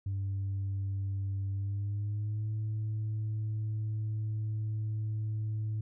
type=tone with pitch glide; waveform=sine; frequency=98 to 108.11 Hz; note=G2 to A2; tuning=0 to -30 cents; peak=-29 dBFS; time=0.06-5.81 s; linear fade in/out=5 ms; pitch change=+170 cents; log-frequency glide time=1.51-2.5 s; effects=tanh soft clip ceiling -29 dBFS